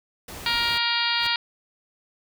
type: noise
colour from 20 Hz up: pink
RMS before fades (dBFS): -38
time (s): 0.28-0.78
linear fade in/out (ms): 5
type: harmonic tone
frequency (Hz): 470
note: A#4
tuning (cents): +14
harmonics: 2 / 3 / 4 / 5 / 6 / 7 / 8 / 9 / 10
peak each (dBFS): -30 / -30 / -30 / -30 / -30 / -30 / -30 / -30 / -30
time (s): 0.46-1.36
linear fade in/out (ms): 2
type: noise with exponential growth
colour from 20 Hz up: pink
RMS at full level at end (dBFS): -34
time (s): 1.11-1.27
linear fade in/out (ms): 5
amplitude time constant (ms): 33
effects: none